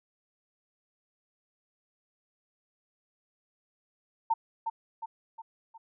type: tone with echo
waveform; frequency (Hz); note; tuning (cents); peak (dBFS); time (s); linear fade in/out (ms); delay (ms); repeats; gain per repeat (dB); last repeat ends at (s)
sine; 905; A5; +48; -22; 4.3-4.34; 10; 360; 4; -6; 5.78
effects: none